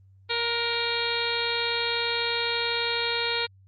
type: harmonic tone with a mistuned harmonic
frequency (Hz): 468.1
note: A#4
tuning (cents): +7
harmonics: 1 / 2 / 3 / 4 / 5 / 6 / 7 / 8 / 9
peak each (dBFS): -32 / -34 / -34 / -36 / -32 / -37 / -36 / -32 / -32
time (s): 0.29-3.47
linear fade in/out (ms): 20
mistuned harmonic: 3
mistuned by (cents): +21
effects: added 96 Hz sine -52 dBFS peak until 3.67 s + Opus 24 kbps